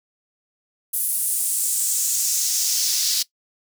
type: noise with high-pass filter sweep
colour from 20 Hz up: pink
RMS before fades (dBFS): -22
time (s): 0.93-3.23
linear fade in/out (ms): 10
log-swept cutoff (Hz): 11000 to 4700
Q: 2.4
effects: noise-tail reverb RT60 0.1 s tail -19 dB re dry